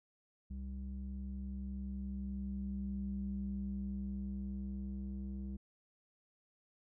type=tone with low-pass filter sweep; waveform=square; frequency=65.8 Hz; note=C2; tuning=10 cents sharp; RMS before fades=-41 dBFS; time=0.5-5.57 s; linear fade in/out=10 ms; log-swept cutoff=160 to 240 Hz; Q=5.2; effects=none